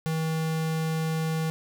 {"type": "tone", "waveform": "square", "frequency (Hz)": 160, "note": "D#3", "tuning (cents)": 49, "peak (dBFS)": -26, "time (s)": [0.06, 1.5], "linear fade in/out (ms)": 0, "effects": []}